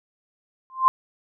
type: tone with exponential growth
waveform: sine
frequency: 1046.5 Hz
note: C6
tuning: in tune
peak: -9 dBFS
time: 0.7-0.88 s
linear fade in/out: 0 ms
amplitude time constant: 39 ms
effects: none